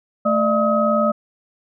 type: tone cluster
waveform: sine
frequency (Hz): 220.2 / 598 / 658 / 1270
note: A3 / D5 / E5 / D#6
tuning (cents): +2 / +31 / -3 / +35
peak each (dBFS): -20 / -18 / -26 / -20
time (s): 0.25-1.12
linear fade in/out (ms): 10
effects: none